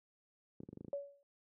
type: clicks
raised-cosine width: 3 ms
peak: -33 dBFS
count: 8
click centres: 0.604 / 0.634 / 0.689 / 0.73 / 0.773 / 0.809 / 0.847 / 0.882 s
type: tone with exponential decay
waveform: sine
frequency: 565 Hz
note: C#5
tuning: 33 cents sharp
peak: -33 dBFS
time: 0.93-1.23 s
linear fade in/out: 1 ms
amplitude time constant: 65 ms
effects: noise-tail reverb RT60 0.1 s tail -23 dB re dry + high-pass 150 Hz 12 dB/octave